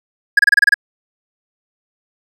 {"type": "tone bursts", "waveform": "triangle", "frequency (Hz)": 1661.2, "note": "G#6", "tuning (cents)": 0, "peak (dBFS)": -4, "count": 8, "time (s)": [0.37, 0.742], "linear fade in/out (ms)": 5, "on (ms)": 22, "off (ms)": 28, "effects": []}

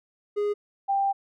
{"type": "tone pair in turn", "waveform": ["triangle", "sine"], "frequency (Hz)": [413.1, 789.8], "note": ["G#4", "G5"], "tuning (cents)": [-9, 13], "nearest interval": "major seventh", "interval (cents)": 1122, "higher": "second", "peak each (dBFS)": -21, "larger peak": "neither", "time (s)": [[0.36, 0.54], [0.88, 1.13]], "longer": "second", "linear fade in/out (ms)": 20, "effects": []}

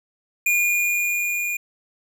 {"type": "tone with level ramp", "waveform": "square", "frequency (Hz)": 2428, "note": "D#7", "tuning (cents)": -43, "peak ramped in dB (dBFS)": [-17, -24], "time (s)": [0.46, 1.57], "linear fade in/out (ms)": 5, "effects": []}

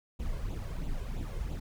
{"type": "noise with flanger", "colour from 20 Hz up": "brown", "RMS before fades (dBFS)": -35, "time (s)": [0.19, 1.6], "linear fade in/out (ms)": 10, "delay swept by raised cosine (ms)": [0.27, 1.97], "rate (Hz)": 3, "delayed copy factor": 0.65, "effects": []}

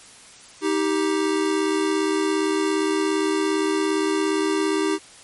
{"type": "tone pair together", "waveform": "square", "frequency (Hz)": [314.6, 392], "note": ["D#4", "G4"], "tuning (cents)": [19, 0], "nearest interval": "major third", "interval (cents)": 381, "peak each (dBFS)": -23, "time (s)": [0.61, 4.99], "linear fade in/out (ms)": 50, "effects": ["white hiss -46 dBFS RMS until 5.23 s", "MP3 48 kbps"]}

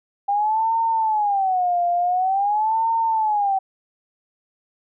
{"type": "tone with vibrato", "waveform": "sine", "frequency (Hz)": 797, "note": "G5", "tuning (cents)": 28, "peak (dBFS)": -17, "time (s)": [0.28, 3.59], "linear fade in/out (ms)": 10, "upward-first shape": "sine", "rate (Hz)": 0.47, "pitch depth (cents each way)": 230, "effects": []}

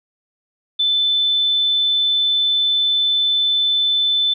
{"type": "tone", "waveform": "sine", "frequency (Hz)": 3520, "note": "A7", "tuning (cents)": 0, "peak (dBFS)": -14, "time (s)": [0.79, 4.34], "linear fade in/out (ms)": 10, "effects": []}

